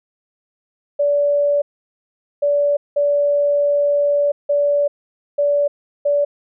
sine tone bursts at uneven times, 577 Hz, D5, 31 cents flat, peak -13 dBFS, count 6, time 0.99-1.62 / 2.42-2.77 / 2.96-4.32 / 4.49-4.88 / 5.38-5.68 / 6.05-6.25 s, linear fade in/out 10 ms, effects none

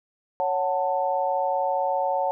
sine chord, F# minor, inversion second, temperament just, 555 / 740 / 888 Hz, C#5 / F#5 / A5, +2 / 0 / +16 cents, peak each -26 dBFS, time 0.4-2.31 s, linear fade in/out 0 ms, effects none

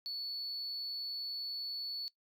sine tone, 4435 Hz, C#8, in tune, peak -35 dBFS, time 0.06-2.08 s, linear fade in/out 0 ms, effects noise-tail reverb RT60 0.1 s tail -21 dB re dry + tanh soft clip ceiling -35 dBFS

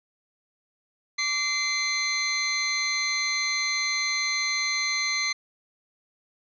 20% pulse tone pair together, 1158.9 / 2065 Hz, D6 / C7, -23 / -23 cents, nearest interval minor seventh, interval 1000 cents, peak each -29 / -19 dBFS, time 1.18-5.33 s, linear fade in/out 10 ms, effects resampled to 16000 Hz

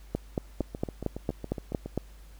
two click trains, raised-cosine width 2 ms, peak -22 / -14 dBFS, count 10 / 9, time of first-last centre 0.61-1.86 / 0.15-1.976 s, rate 7.2 / 4.38 Hz, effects added 50 Hz sine -47 dBFS peak until 2.39 s + pink hiss -59 dBFS RMS until 2.39 s

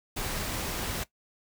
pink noise, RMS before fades -33 dBFS, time 0.16-1.04 s, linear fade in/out 10 ms, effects noise-tail reverb RT60 0.1 s tail -17 dB re dry

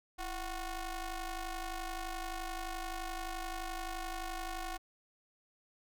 sawtooth ring-modulated tone, 361.2 Hz, F#4, 42 cents flat, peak -31 dBFS, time 0.18-4.78 s, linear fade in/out 20 ms, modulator 387 Hz, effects none

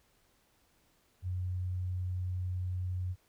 sine tone, 91.1 Hz, F#2, 26 cents flat, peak -32 dBFS, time 1.22-3.16 s, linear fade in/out 50 ms, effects pink hiss -70 dBFS RMS until 3.28 s

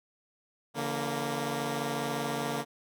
10% pulse tone cluster, 143.6 / 168.6 / 232.5 Hz, D3 / E3 / A#3, -39 / +39 / -4 cents, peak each -26 / -33 / -25 dBFS, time 0.74-2.65 s, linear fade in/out 50 ms, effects none

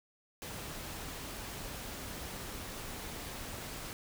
pink noise, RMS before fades -43 dBFS, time 0.42-3.93 s, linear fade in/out 0 ms, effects none

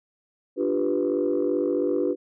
sine chord, G dominant seventh, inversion second, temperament equal, 293.7 / 349.2 / 392 / 493.9 Hz, D4 / F4 / G4 / B4, 0 / 0 / 0 / 0 cents, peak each -26 dBFS, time 0.56-2.16 s, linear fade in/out 50 ms, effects tanh soft clip ceiling -14 dBFS

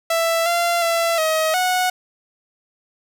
sawtooth tone with pitch steps, 663 / 688 / 671 / 633 / 734 Hz, E5 / F5 / E5 / D#5 / F#5, +10 / -26 / +31 / +30 / -14 cents, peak -13 dBFS, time 0.1-1.9 s, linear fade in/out 5 ms, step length 360 ms, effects none

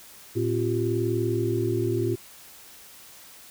sine tone cluster, 113.4 / 267.8 / 347.2 / 387.8 Hz, A#2 / C4 / F4 / G4, -47 / +40 / -10 / -19 cents, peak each -27 / -33 / -26 / -29 dBFS, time 0.35-2.16 s, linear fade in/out 20 ms, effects white hiss -48 dBFS RMS until 3.5 s

